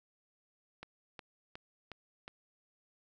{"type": "click train", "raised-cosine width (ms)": 0.3, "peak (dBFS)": -29, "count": 5, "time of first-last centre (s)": [0.83, 2.279], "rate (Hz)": 2.76, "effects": []}